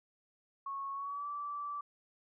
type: tone with pitch glide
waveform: sine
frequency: 1101 to 1161.1 Hz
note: C#6 to D6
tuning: -12 to -20 cents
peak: -37 dBFS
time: 0.66-1.81 s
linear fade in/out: 5 ms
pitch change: +92 cents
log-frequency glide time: 0.93-1.27 s
effects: none